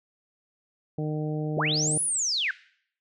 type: harmonic tone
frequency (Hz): 152.8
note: D#3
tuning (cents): -31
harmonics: 1 / 2 / 3 / 4 / 5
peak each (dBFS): -28 / -33 / -34 / -40 / -43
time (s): 0.98-1.98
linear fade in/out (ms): 5
type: linear two-way sweep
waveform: sine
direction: up then down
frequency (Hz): 207.7 to 10470 to 1440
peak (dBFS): -24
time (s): 1.57-2.51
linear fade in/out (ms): 2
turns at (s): 2.02
effects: noise-tail reverb RT60 0.6 s tail -19 dB re dry

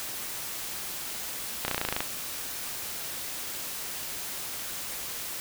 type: slowing click train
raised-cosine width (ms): 0.3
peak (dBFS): -11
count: 11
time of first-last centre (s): 1.65-2.005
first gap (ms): 31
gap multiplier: 1.03
effects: white hiss -36 dBFS RMS until 5.4 s

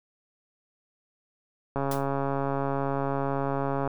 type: click train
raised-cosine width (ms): 1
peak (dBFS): -15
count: 293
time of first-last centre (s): 1.76-3.876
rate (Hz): 138
type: noise with exponential decay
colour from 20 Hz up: white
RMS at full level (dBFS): -33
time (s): 1.91-2.07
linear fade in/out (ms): 5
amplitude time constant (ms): 33
effects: none

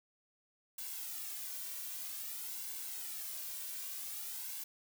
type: noise with flanger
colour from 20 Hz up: blue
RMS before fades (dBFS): -43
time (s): 0.78-4.64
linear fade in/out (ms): 5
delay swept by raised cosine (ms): 1.6 to 2.38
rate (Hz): 0.52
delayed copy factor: -0.6
effects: none

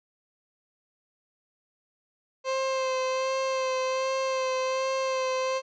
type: tone with vibrato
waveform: 30% pulse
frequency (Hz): 524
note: C5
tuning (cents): +2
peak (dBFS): -23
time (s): 2.44-5.62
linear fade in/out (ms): 50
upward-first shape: sine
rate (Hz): 1.3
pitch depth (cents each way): 20
effects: resampled to 16000 Hz

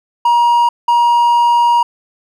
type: tone bursts at uneven times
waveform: triangle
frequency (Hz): 950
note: A#5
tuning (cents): +33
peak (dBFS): -6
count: 2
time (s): 0.25-0.69 / 0.88-1.83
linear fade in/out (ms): 5
effects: none

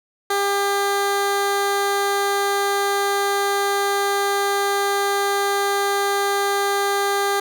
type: tone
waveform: 15% pulse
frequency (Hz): 400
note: G4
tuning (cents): +35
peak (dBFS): -12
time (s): 0.3-7.4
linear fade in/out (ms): 5
effects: none

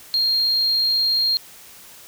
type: tone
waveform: triangle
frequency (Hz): 4219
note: C8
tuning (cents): +14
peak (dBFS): -14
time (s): 0.14-1.37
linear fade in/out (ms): 0
effects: tanh soft clip ceiling -13 dBFS + white hiss -44 dBFS RMS until 2.07 s

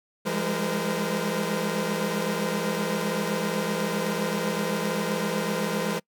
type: tone cluster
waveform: sawtooth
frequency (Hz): 169.5 / 201.2 / 209 / 467.4 / 513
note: E3 / G3 / G#3 / A#4 / C5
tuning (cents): +49 / +45 / +11 / +5 / -34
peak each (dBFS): -28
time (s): 0.25-6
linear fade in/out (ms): 20
effects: noise-tail reverb RT60 0.1 s tail -25 dB re dry

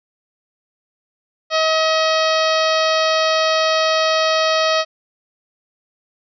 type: harmonic tone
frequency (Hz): 636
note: D#5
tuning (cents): +38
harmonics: 1 / 2 / 3 / 4 / 5 / 6 / 7 / 8 / 9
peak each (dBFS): -17 / -20 / -25 / -26 / -26 / -27 / -26 / -28 / -32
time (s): 1.5-4.85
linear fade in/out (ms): 50
effects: none

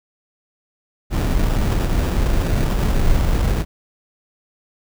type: noise with sample-and-hold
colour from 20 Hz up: brown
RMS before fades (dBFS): -17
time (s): 1.1-3.65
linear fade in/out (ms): 50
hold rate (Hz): 2100
effects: none

